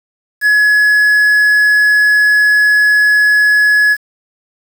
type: tone with quantisation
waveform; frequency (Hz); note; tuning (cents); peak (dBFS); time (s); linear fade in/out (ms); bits
triangle; 1692; G#6; +32; -5; 0.41-3.97; 50; 5
effects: none